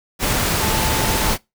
sine tone in noise, 880 Hz, A5, in tune, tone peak -26 dBFS, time 0.59-1.35 s, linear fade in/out 50 ms, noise pink, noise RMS -19 dBFS, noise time 0.19-1.38 s, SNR -10 dB, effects noise-tail reverb RT60 0.2 s tail -22 dB re dry

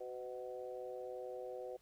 harmonic tone with a mistuned harmonic, 124.4 Hz, B2, 13 cents sharp, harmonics 3 / 4 / 5 / 6, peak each -49 / -45 / -52 / -53 dBFS, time 0-1.77 s, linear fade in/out 10 ms, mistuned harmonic 4, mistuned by +22 cents, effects pink hiss -72 dBFS RMS until 1.81 s

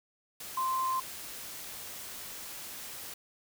sine tone in noise, 1044 Hz, C6, 4 cents flat, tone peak -28 dBFS, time 0.57-1 s, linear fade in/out 5 ms, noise white, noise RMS -43 dBFS, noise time 0.4-3.14 s, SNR +12 dB, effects none

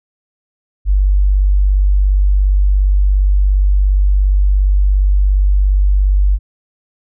sine tone, 48.61 Hz, G1, 14 cents flat, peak -8 dBFS, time 0.85-6.39 s, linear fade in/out 50 ms, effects none

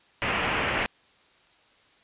white low-pass noise, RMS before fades -27 dBFS, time 0.22-0.86 s, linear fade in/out 0 ms, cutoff 2900 Hz, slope 48 dB/octave, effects white hiss -60 dBFS RMS until 2.03 s + resampled to 8000 Hz

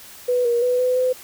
sine tone with pitch steps, 494.3 / 474.5 / 496.1 / 503 / 508 Hz, B4 / A#4 / B4 / B4 / B4, +1 / +31 / +8 / +32 / +49 cents, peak -16 dBFS, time 0.28-1.13 s, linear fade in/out 10 ms, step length 170 ms, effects white hiss -42 dBFS RMS until 1.23 s

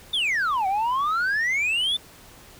sine exponential two-way sweep, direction down then up, 3641 to 744 to 3579 Hz, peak -18 dBFS, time 0.13-1.97 s, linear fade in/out 10 ms, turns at 0.67 s, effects tanh soft clip ceiling -20 dBFS + pink hiss -48 dBFS RMS until 2.59 s

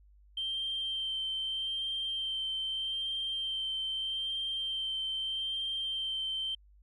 sine tone with vibrato, 3136 Hz, G7, in tune, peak -31 dBFS, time 0.37-6.55 s, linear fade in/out 5 ms, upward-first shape sine, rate 0.8 Hz, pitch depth 15 cents each way, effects tanh soft clip ceiling -27 dBFS + added 50 Hz sine -57 dBFS peak until 6.82 s

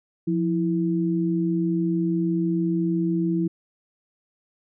sine tone pair together, 174.7 / 328.5 Hz, F3 / E4, +1 / -6 cents, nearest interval major seventh, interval 1093 cents, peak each -23 dBFS, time 0.27-3.48 s, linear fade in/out 10 ms, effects none

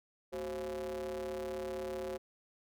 square ring-modulated tone, 78.3 Hz, D#2, 11 cents sharp, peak -35 dBFS, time 0.32-2.18 s, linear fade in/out 20 ms, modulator 452 Hz, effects none

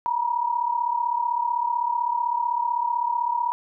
sine tone pair together, 929 / 964.8 Hz, A#5 / B5, -6 / -41 cents, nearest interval minor second, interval 65 cents, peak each -26 / -23 dBFS, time 0.06-3.52 s, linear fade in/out 0 ms, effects none

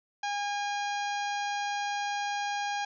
harmonic tone, 815 Hz, G#5, 33 cents flat, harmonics 1 / 2 / 3 / 4 / 5 / 6 / 7 / 8, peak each -31 / -37 / -41 / -43 / -45 / -47 / -48 / -49 dBFS, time 0.23-2.85 s, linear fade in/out 5 ms, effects none

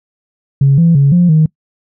sine tone with pitch steps, 138 / 167.6 / 139.8 / 175.8 / 156.5 Hz, C#3 / E3 / C#3 / F3 / D#3, -7 / +29 / +15 / +12 / +10 cents, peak -4 dBFS, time 0.61-1.46 s, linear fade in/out 5 ms, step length 170 ms, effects noise-tail reverb RT60 0.1 s tail -24 dB re dry + tanh soft clip ceiling -1 dBFS

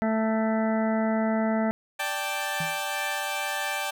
harmonic tone, 220.7 Hz, A3, 5 cents sharp, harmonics 1 / 2 / 3 / 4 / 6 / 7 / 8 / 9, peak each -24 / -35 / -28 / -34 / -37 / -42 / -43 / -39 dBFS, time 0.02-1.71 s, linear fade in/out 0 ms
15% pulse chord, D suspended fourth, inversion none, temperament equal, 587.3 / 784 / 880 Hz, D5 / G5 / A5, 0 / 0 / 0 cents, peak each -27 / -24 / -27 dBFS, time 1.99-3.91 s, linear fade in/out 10 ms
sine tone with exponential decay, 161.6 Hz, E3, 34 cents flat, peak -28 dBFS, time 2.6-2.82 s, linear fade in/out 5 ms, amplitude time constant 46 ms
effects none

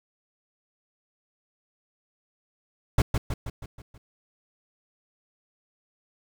brown noise with echo, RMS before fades -18 dBFS, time 2.98-3.02 s, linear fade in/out 5 ms, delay 160 ms, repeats 6, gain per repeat -5 dB, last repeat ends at 3.98 s, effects none

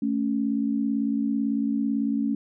sine tone pair together, 220 / 278 Hz, A3 / C#4, 0 / +5 cents, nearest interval major third, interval 405 cents, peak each -25 dBFS, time 0.02-2.35 s, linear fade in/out 5 ms, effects none

